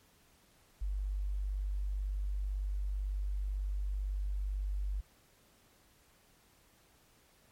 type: tone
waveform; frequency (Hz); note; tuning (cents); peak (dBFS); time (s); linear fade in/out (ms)
sine; 49; G1; 0; -32; 0.81-5.01; 10
effects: pink hiss -66 dBFS RMS until 7.51 s + MP3 64 kbps

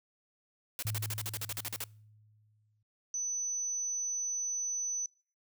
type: noise bursts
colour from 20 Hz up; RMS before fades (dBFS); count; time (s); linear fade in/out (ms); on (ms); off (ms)
white; -37; 14; 0.79-1.839; 0; 35; 43
type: tone with exponential decay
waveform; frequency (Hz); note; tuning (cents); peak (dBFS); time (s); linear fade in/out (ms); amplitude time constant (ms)
sine; 106.7; G#2; +47; -32; 0.85-2.83; 5; 430
type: tone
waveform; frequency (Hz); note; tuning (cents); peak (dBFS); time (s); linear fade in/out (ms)
sine; 6000; F#8; +23; -32; 3.14-5.06; 2
effects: noise-tail reverb RT60 0.5 s tail -26 dB re dry

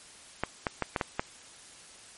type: clicks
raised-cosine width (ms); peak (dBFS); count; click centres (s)
0.5; -12; 6; 0.436 / 0.668 / 0.823 / 0.962 / 1.012 / 1.195
effects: white hiss -51 dBFS RMS until 2.17 s + MP3 48 kbps

